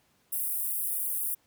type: high-pass noise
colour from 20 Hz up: pink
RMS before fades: -31 dBFS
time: 0.32-1.35 s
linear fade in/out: 10 ms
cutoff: 9800 Hz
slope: 48 dB/octave
effects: pink hiss -68 dBFS RMS until 1.46 s + high-pass 80 Hz 12 dB/octave